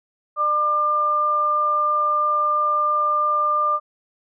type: tone pair together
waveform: sine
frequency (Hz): 600 / 1197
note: D5 / D6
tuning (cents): +37 / +33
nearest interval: octave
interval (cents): 1196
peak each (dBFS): -28 / -17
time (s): 0.36-3.8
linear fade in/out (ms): 50
effects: none